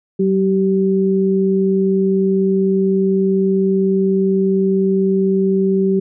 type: tone pair together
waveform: sine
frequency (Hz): 190.2 / 386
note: F#3 / G4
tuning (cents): +48 / -27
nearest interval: octave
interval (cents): 1225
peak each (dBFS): -15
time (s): 0.19-6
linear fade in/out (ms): 10
effects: none

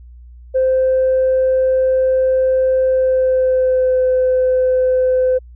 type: tone with pitch glide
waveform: sine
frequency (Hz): 520 to 511.4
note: C5 to C5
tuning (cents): -11 to -40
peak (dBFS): -10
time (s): 0.54-5.39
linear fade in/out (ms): 20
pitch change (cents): -29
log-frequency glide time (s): 2.85-4.01
effects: tanh soft clip ceiling -8 dBFS + added 60 Hz sine -36 dBFS peak until 5.55 s

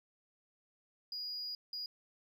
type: tone bursts at uneven times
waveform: sine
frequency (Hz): 4889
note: D#8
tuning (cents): -31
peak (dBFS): -37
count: 2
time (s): 1.12-1.55 / 1.73-1.86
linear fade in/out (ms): 2
effects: tanh soft clip ceiling -36 dBFS

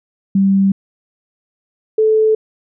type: tone pair in turn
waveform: sine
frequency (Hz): 195 / 436.1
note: G3 / A4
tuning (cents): -9 / -15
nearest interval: octave + major second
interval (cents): 1394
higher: second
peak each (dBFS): -9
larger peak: neither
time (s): 0.35-0.72 / 1.98-2.35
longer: neither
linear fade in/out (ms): 5
effects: none

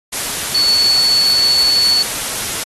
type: tone in noise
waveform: sine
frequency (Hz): 4435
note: C#8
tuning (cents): 0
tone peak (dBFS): -10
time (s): 0.54-2.03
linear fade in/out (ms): 10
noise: white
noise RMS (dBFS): -21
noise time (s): 0.12-2.64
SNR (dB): +8
effects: AAC 32 kbps

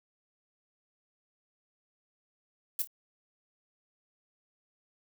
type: noise with echo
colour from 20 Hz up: violet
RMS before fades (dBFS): -30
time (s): 2.79-2.82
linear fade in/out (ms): 2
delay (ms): 27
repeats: 2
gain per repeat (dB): -11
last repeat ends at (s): 2.874
effects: none

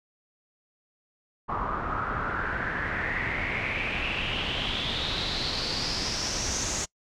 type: noise with low-pass filter sweep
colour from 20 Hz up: pink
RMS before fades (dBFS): -30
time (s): 1.48-6.86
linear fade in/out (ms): 20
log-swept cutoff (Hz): 1100 to 6800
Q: 6
effects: noise-tail reverb RT60 0.1 s tail -24 dB re dry

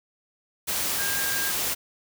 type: tone in noise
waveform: sine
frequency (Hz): 1611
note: G6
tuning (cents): +47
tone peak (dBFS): -30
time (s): 0.98-1.52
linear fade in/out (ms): 20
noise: white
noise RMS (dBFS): -27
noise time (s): 0.67-1.75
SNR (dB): -6
effects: none

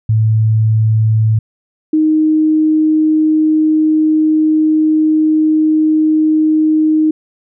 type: tone pair in turn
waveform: sine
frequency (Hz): 110 / 311.1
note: A2 / D#4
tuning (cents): 0 / 0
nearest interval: octave + tritone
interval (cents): 1800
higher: second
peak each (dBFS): -8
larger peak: neither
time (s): 0.09-1.39 / 1.93-7.11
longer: second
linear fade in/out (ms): 5
effects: none

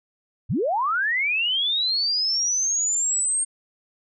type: linear sweep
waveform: sine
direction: up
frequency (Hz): 68 to 8620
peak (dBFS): -20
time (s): 0.49-3.45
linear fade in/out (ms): 20
effects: none

